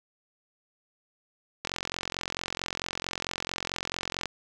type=click train; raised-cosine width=0.2 ms; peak=-13 dBFS; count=117; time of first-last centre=1.65-4.257 s; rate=44.5 Hz; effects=none